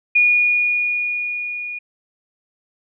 sine tone with level ramp, 2445 Hz, D#7, 31 cents flat, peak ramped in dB -10 to -26 dBFS, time 0.15-1.79 s, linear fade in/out 10 ms, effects none

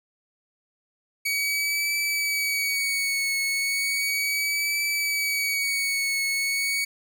sawtooth tone with vibrato, 2254 Hz, C#7, 28 cents sharp, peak -20 dBFS, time 1.25-6.85 s, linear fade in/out 10 ms, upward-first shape triangle, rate 0.35 Hz, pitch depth 44 cents each way, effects none

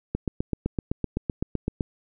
click train, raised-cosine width 3 ms, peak -12 dBFS, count 14, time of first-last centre 0.15-1.808 s, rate 7.84 Hz, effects none

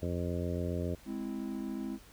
harmonic tone, 87.31 Hz, F2, in tune, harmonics 1 / 2 / 3 / 4 / 5 / 6 / 7, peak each -35 / -38 / -40 / -41 / -42 / -43 / -43 dBFS, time 0.02-0.95 s, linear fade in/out 5 ms
triangle chord, Ab augmented, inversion none, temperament equal, 207.7 / 261.6 / 329.6 Hz, Ab3 / C4 / E4, 0 / 0 / 0 cents, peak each -37 / -37 / -39 dBFS, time 1.05-1.99 s, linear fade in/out 50 ms
effects added 50 Hz sine -58 dBFS peak until 2.12 s + pink hiss -58 dBFS RMS until 2.12 s

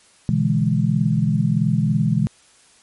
sine chord, E dominant seventh, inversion second, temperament equal, 123.47 / 146.83 / 164.81 / 207.7 Hz, B2 / D3 / E3 / G#3, 0 / 0 / 0 / 0 cents, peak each -21 / -22 / -20 / -21 dBFS, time 0.29-2.27 s, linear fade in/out 0 ms, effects white hiss -53 dBFS RMS until 2.82 s + MP3 48 kbps

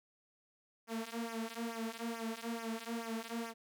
sawtooth tone with flanger, 228.7 Hz, A#3, 33 cents flat, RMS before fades -41 dBFS, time 0.87-3.54 s, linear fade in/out 50 ms, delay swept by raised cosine 0.24 to 4.54 ms, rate 2.3 Hz, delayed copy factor -0.9, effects none

